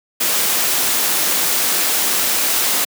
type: noise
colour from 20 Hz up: white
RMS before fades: -17 dBFS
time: 0.2-2.85 s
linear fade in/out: 10 ms
effects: high-pass 200 Hz 12 dB/octave